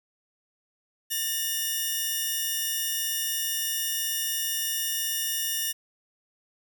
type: tone pair together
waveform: 5% pulse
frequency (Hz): 1794 / 2883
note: A6 / F#7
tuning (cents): +33 / -46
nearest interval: minor sixth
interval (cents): 821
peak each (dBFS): -20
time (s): 1.1-5.73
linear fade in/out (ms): 20
effects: none